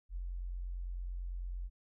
sine tone with ADSR envelope, 44.48 Hz, F1, 32 cents sharp, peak -35 dBFS, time 0.09-1.7 s, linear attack 74 ms, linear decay 11 ms, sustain -2 dB, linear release 43 ms, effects none

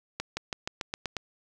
accelerating click train, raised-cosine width 0.2 ms, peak -14 dBFS, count 8, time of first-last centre 0.2-1.167 s, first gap 170 ms, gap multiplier 0.93, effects none

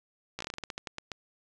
slowing click train, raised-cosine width 0.2 ms, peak -19 dBFS, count 14, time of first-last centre 0.39-1.117 s, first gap 15 ms, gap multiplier 1.2, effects resampled to 22050 Hz

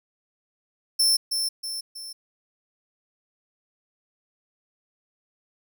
sawtooth tone with echo, 5350 Hz, E8, 25 cents sharp, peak -15 dBFS, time 0.99-1.17 s, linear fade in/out 10 ms, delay 320 ms, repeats 3, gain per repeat -6 dB, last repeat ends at 2.13 s, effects none

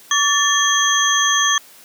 sine tone cluster, 1139 / 1765 / 3280 / 6260 Hz, C#6 / A6 / G#7 / G8, +47 / +5 / -22 / -3 cents, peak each -19 dBFS, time 0.11-1.58 s, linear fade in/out 2 ms, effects white hiss -45 dBFS RMS until 1.84 s + high-pass 150 Hz 12 dB/octave

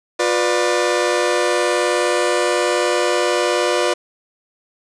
sawtooth chord, B diminished, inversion second, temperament just, 355.6 / 493.9 / 592.7 Hz, F4 / B4 / D5, +31 / 0 / +16 cents, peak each -16 dBFS, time 0.19-3.94 s, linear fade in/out 10 ms, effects resampled to 22050 Hz + 7-bit

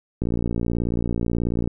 click train, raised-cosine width 3 ms, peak -11 dBFS, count 86, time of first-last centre 0.22-1.675 s, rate 58.4 Hz, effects none

